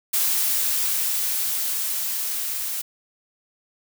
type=noise with level ramp; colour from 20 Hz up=blue; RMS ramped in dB=-21 to -28 dBFS; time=0.13-2.82 s; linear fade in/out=10 ms; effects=none